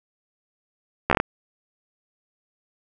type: slowing click train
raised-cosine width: 0.5 ms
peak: -3 dBFS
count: 6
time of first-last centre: 1.1-1.201 s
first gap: 13 ms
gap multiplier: 1.22
effects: none